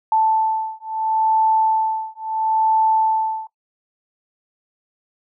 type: beating tone pair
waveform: sine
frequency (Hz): 880 / 880.74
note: A5 / A5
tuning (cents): 0 / +1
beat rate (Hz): 0.74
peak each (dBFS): -19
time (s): 0.12-3.47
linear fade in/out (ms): 2
effects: noise-tail reverb RT60 0.1 s tail -17 dB re dry